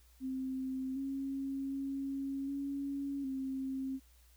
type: tone with pitch steps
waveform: sine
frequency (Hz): 261.9 / 271.9 / 273.5 / 278.9 / 265.9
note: C4 / C#4 / C#4 / C#4 / C4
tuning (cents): +2 / -33 / -23 / +11 / +28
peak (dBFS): -35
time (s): 0.2-4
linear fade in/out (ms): 50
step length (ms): 760
effects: added 60 Hz sine -61 dBFS peak until 4.36 s + white hiss -68 dBFS RMS until 4.36 s